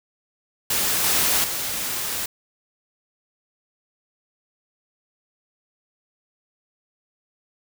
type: noise with level steps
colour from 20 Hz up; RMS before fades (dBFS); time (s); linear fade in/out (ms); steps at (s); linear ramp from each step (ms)
white; -22 / -20 / -27; 0.7-2.26; 5; 1.04 / 1.44; 2
effects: none